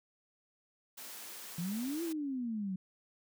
white high-pass noise, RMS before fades -47 dBFS, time 0.97-2.13 s, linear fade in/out 10 ms, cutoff 180 Hz, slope 24 dB/octave
sine exponential two-way sweep, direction up then down, 163.6 to 343.9 to 182.1 Hz, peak -34 dBFS, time 1.58-2.76 s, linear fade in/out 5 ms, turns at 2.03 s
effects none

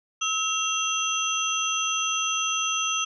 sine tone cluster, 1292 / 2746 / 3240 / 6100 Hz, E6 / F7 / G#7 / G8, -35 / -30 / -43 / -48 cents, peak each -29 dBFS, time 0.21-3.05 s, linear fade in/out 10 ms, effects none

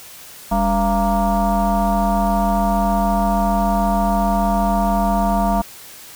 sine tone with frequency modulation, 442.7 Hz, A4, 11 cents sharp, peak -14 dBFS, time 0.51-5.62 s, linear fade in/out 10 ms, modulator 243 Hz, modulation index 2.3, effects white hiss -39 dBFS RMS until 6.15 s

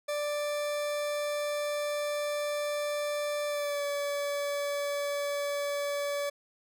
40% pulse tone with pitch glide, 588 to 573.2 Hz, D5 to D5, +2 to -42 cents, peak -29 dBFS, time 0.08-6.3 s, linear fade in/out 10 ms, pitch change -44 cents, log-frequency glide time 3.47-3.84 s, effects none

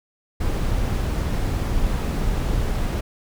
brown noise, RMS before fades -22 dBFS, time 0.4-3.01 s, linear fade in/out 10 ms, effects none

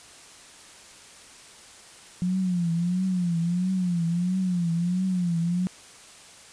sine tone with vibrato, 177.2 Hz, F3, 25 cents sharp, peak -22 dBFS, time 2.22-5.67 s, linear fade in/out 0 ms, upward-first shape triangle, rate 1.5 Hz, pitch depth 120 cents each way, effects white hiss -48 dBFS RMS until 6.52 s + resampled to 22050 Hz

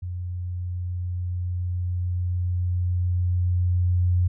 sine tone with level ramp, 89.3 Hz, F2, 39 cents sharp, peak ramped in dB -28 to -17 dBFS, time 0.02-4.28 s, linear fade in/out 10 ms, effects none

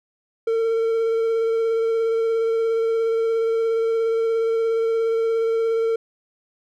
triangle tone with vibrato, 453.4 Hz, A#4, 48 cents flat, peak -16 dBFS, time 0.47-5.96 s, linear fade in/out 5 ms, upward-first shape sine, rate 17 Hz, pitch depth 14 cents each way, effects none

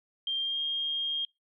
sine tone with pitch glide, 3183 to 3226 Hz, G7 to G7, +26 to +49 cents, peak -28 dBFS, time 0.27-1.25 s, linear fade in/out 2 ms, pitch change +23 cents, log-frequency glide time 0.39-0.59 s, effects noise-tail reverb RT60 0.2 s tail -25 dB re dry

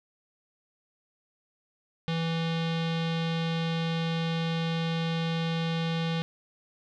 square tone with low-pass filter, 164.7 Hz, E3, 1 cent flat, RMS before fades -29 dBFS, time 2.08-6.22 s, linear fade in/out 0 ms, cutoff 3600 Hz, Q 3.1, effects none

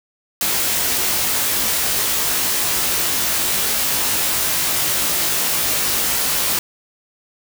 white noise with comb filter, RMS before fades -19 dBFS, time 0.41-6.59 s, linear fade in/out 2 ms, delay 19 ms, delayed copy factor +0.85, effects none

